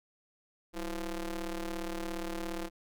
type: ring-modulated tone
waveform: sawtooth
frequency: 174.61 Hz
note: F3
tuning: in tune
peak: -28 dBFS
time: 0.73-2.7 s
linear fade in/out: 50 ms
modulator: 156 Hz
effects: none